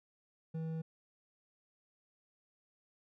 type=tone with hard clipping; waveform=triangle; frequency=161.3 Hz; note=E3; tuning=37 cents flat; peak=-38 dBFS; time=0.54-0.82 s; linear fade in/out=10 ms; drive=10 dB; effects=none